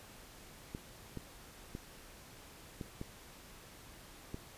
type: clicks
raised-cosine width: 3 ms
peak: -28 dBFS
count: 6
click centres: 0.749 / 1.173 / 1.751 / 2.812 / 3.014 / 4.344 s
effects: pink hiss -55 dBFS RMS until 4.57 s + resampled to 32000 Hz